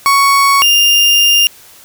35% pulse tone pair in turn, 1113 / 2805 Hz, C#6 / F7, +7 / +7 cents, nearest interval octave + major third, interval 1600 cents, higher second, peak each -5 dBFS, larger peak neither, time 0.06-0.62 / 0.62-1.47 s, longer second, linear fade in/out 0 ms, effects white hiss -40 dBFS RMS until 1.84 s

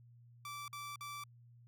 sawtooth tone bursts, 1164 Hz, D6, 16 cents flat, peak -40 dBFS, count 3, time 0.45-1.238 s, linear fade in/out 2 ms, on 230 ms, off 49 ms, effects added 119 Hz sine -58 dBFS peak until 1.67 s

